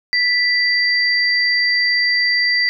sine tone pair together, 1975.5 / 4693 Hz, B6 / D8, 0 / -2 cents, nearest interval octave + minor third, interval 1498 cents, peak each -15 / -18 dBFS, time 0.13-2.69 s, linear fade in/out 0 ms, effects none

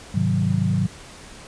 sine chord, Ab dominant seventh, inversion none, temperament equal, 103.83 / 130.81 / 155.56 / 185 Hz, Ab2 / C3 / Eb3 / Gb3, 0 / 0 / 0 / 0 cents, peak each -23 / -25 / -24 / -22 dBFS, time 0.14-0.87 s, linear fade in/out 10 ms, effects pink hiss -42 dBFS RMS until 1.47 s + resampled to 22050 Hz

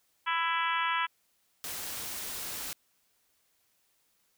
harmonic tone, 331.8 Hz, E4, 11 cents sharp, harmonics 3 / 4 / 5 / 6 / 7 / 8 / 9 / 10, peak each -31 / -33 / -35 / -37 / -38 / -39 / -40 / -41 dBFS, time 0.26-1.07 s, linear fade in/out 20 ms
white noise, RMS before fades -38 dBFS, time 1.64-2.73 s, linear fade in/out 0 ms
effects white hiss -72 dBFS RMS until 4.37 s

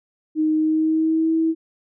sine tone with pitch glide, 311.1 to 323.7 Hz, D#4 to E4, 0 to -31 cents, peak -16 dBFS, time 0.35-1.55 s, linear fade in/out 50 ms, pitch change +69 cents, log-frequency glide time 0.55-1.33 s, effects none

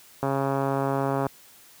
click train, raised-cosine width 1 ms, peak -12 dBFS, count 143, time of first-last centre 0.23-1.266 s, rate 137 Hz, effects white hiss -52 dBFS RMS until 1.8 s + high-pass 60 Hz 12 dB/octave

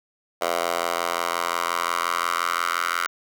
10% pulse tone with high-pass filter sweep, 85.7 Hz, F2, 32 cents flat, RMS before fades -25 dBFS, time 0.41-3.07 s, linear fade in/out 10 ms, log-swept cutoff 700 to 1400 Hz, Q 3, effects none

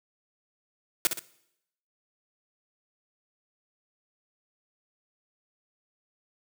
white noise with echo, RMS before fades -22 dBFS, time 1.05-1.07 s, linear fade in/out 0 ms, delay 61 ms, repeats 2, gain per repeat -7 dB, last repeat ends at 1.192 s, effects noise-tail reverb RT60 0.8 s tail -20 dB re dry + high-pass 150 Hz 12 dB/octave

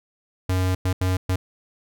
square tone bursts at uneven times, 92.5 Hz, F#2, in tune, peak -20 dBFS, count 4, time 0.49-0.75 / 0.85-0.93 / 1.01-1.17 / 1.29-1.36 s, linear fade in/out 5 ms, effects none

